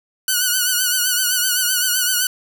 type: tone with vibrato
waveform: 5% pulse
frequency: 1480 Hz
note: F#6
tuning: in tune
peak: -5 dBFS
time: 0.28-2.27 s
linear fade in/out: 2 ms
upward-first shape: triangle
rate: 7.8 Hz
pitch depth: 69 cents each way
effects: none